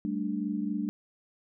sine chord, G suspended second, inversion none, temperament equal, 196 / 220 / 293.7 Hz, G3 / A3 / D4, 0 / 0 / 0 cents, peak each -33 dBFS, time 0.05-0.89 s, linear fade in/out 0 ms, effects none

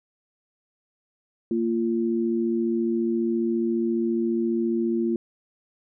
sine tone pair together, 230 / 344.6 Hz, A#3 / F4, -23 / -23 cents, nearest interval perfect fifth, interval 700 cents, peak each -24 / -24 dBFS, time 1.51-5.16 s, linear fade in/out 2 ms, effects none

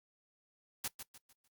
white noise with echo, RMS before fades -37 dBFS, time 0.84-0.88 s, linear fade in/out 5 ms, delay 150 ms, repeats 4, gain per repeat -9 dB, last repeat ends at 1.48 s, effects noise-tail reverb RT60 0.1 s tail -19 dB re dry + Opus 48 kbps

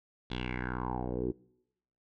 10% pulse tone with low-pass filter sweep, 62 Hz, B1, 7 cents sharp, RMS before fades -35 dBFS, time 0.3-1.32 s, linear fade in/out 10 ms, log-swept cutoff 3700 to 350 Hz, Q 4.8, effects noise-tail reverb RT60 0.9 s tail -25 dB re dry

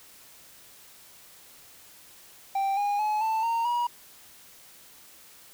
triangle tone with pitch steps, 784 / 816.3 / 850 / 885.1 / 921.6 / 959.7 Hz, G5 / G#5 / G#5 / A5 / A#5 / B5, 0 / -30 / +40 / +10 / -20 / -50 cents, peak -22 dBFS, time 2.55-3.87 s, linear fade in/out 5 ms, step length 220 ms, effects white hiss -52 dBFS RMS until 5.53 s

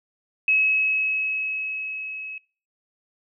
sine tone with level ramp, 2569 Hz, E7, 45 cents flat, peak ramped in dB -16 to -33 dBFS, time 0.48-2.38 s, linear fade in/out 2 ms, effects noise-tail reverb RT60 0.4 s tail -23 dB re dry

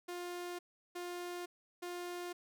sawtooth tone bursts, 353 Hz, F4, 19 cents sharp, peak -37 dBFS, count 3, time 0.08-2.33 s, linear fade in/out 10 ms, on 510 ms, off 360 ms, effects none

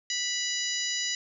harmonic tone with a mistuned harmonic, 987 Hz, B5, 1 cent flat, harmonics 2 / 3 / 4 / 5 / 6 / 7, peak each -35 / -35 / -35 / -35 / -35 / -35 dBFS, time 0.1-1.15 s, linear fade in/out 2 ms, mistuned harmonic 3, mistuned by -23 cents, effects none

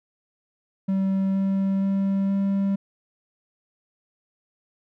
triangle tone with pitch steps, 192.7 / 194.04 / 195.39 / 196.75 Hz, G3 / G3 / G3 / G3, -29 / -17 / -5 / +7 cents, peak -18 dBFS, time 0.88-2.76 s, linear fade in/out 10 ms, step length 470 ms, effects none

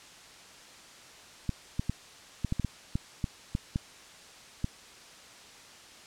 clicks, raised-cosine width 5 ms, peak -16 dBFS, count 12, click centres 1.493 / 1.795 / 1.896 / 2.447 / 2.524 / 2.597 / 2.647 / 2.955 / 3.242 / 3.551 / 3.759 / 4.644 s, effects white hiss -51 dBFS RMS until 6.06 s + low-pass 7000 Hz 12 dB/octave

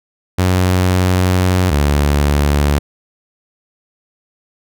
sawtooth tone pair in turn, 91.8 / 72.42 Hz, F#2 / D2, -13 / -24 cents, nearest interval major third, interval 411 cents, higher first, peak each -7 dBFS, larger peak neither, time 0.38-1.71 / 1.71-2.79 s, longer first, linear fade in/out 10 ms, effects none

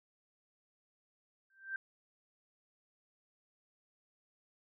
sine tone with exponential growth, 1568 Hz, G6, in tune, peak -33 dBFS, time 1.5-1.76 s, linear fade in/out 2 ms, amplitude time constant 55 ms, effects none

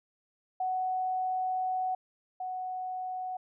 sine tone pair in turn, 744 / 740.9 Hz, F#5 / F#5, +9 / +2 cents, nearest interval unison, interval 7 cents, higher first, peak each -28 / -33 dBFS, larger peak first, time 0.6-1.95 / 2.4-3.37 s, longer first, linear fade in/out 5 ms, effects none

